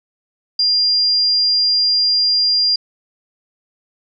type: tone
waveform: sine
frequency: 4800 Hz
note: D8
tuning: 37 cents sharp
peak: -12 dBFS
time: 0.59-2.76 s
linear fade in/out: 5 ms
effects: none